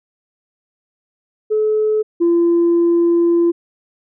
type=tone pair in turn; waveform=sine; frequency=430 / 341.3 Hz; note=A4 / F4; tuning=-40 / -40 cents; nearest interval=major third; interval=400 cents; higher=first; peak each=-12 / -9 dBFS; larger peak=second; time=1.5-2.03 / 2.2-3.52 s; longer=second; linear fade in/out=20 ms; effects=tanh soft clip ceiling -8 dBFS